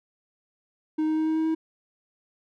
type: tone with pitch steps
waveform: triangle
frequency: 311.1 / 312.9 / 314.7 / 316.5 / 318.4 / 320.2 Hz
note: D#4 / D#4 / D#4 / D#4 / D#4 / D#4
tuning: 0 / +10 / +20 / +30 / +40 / +50 cents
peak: -20 dBFS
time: 0.98-1.55 s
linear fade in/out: 10 ms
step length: 95 ms
effects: none